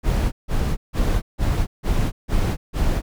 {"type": "noise bursts", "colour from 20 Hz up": "brown", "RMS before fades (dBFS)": -19, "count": 7, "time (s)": [0.03, 3.02], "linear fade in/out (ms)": 50, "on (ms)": 290, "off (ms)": 160, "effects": []}